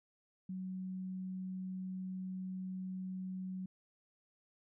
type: tone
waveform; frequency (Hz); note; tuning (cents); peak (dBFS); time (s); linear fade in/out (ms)
sine; 186.5; F#3; +14; -39; 0.49-3.66; 5
effects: none